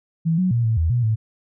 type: tone with pitch steps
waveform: sine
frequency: 163.8 / 184.3 / 118.1 / 112.2 / 81.3 / 121.4 / 110.1 Hz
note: E3 / F#3 / A#2 / A2 / E2 / B2 / A2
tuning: -11 / -7 / +23 / +34 / -23 / -29 / +2 cents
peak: -16 dBFS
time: 0.25-1.16 s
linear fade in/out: 20 ms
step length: 130 ms
effects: none